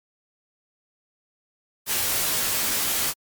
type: noise with comb filter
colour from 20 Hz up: white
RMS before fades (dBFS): -24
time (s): 1.86-3.14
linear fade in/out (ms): 50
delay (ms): 15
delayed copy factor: -0.65
effects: MP3 96 kbps